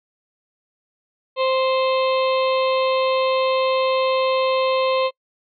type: harmonic tone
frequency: 523.3 Hz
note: C5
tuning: in tune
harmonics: 1 / 2 / 4 / 5 / 6 / 7 / 8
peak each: -18 / -23 / -34 / -30 / -33 / -34 / -34 dBFS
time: 1.36-5.11 s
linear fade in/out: 50 ms
effects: noise-tail reverb RT60 0.1 s tail -25 dB re dry